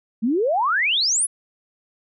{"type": "exponential sweep", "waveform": "sine", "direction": "up", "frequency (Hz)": [207.7, 10870], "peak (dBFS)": -17, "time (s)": [0.22, 1.27], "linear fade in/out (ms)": 20, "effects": []}